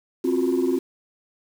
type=tone cluster; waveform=sine; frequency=264 / 347.5 / 367.4 Hz; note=C4 / F4 / F#4; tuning=+16 / -9 / -12 cents; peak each=-22 dBFS; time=0.24-0.79 s; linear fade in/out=10 ms; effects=tanh soft clip ceiling -14 dBFS + 7-bit